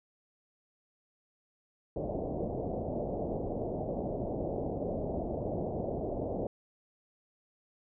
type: low-pass noise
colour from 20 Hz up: white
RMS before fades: -35 dBFS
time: 1.96-6.47 s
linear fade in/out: 2 ms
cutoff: 690 Hz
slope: 48 dB/octave
effects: none